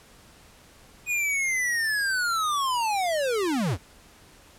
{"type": "linear sweep", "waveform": "square", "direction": "down", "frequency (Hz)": [2489, 68], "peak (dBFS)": -24, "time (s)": [1.06, 3.78], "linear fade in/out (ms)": 50, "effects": ["pink hiss -53 dBFS RMS until 4.58 s", "low-pass 12000 Hz 12 dB/octave"]}